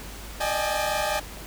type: tone cluster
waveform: sawtooth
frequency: 597 / 622 / 794 / 852 Hz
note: D5 / D#5 / G5 / G#5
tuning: +28 / -1 / +22 / +44 cents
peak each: -26 dBFS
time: 0.4-1.2 s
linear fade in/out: 10 ms
effects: added 50 Hz sine -41 dBFS peak until 1.46 s + pink hiss -41 dBFS RMS until 1.46 s